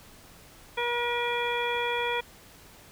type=harmonic tone; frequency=479.1 Hz; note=A#4; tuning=47 cents sharp; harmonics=1 / 2 / 3 / 4 / 5 / 7; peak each=-31 / -31 / -37 / -36 / -33 / -36 dBFS; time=0.77-2.21 s; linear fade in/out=10 ms; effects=pink hiss -52 dBFS RMS until 2.91 s